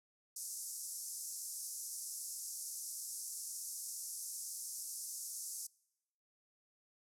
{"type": "band-pass noise", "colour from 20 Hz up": "white", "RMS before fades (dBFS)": -45, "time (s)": [0.36, 5.67], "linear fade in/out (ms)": 5, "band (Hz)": [5300, 12000], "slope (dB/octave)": 48, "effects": ["noise-tail reverb RT60 0.9 s tail -25 dB re dry"]}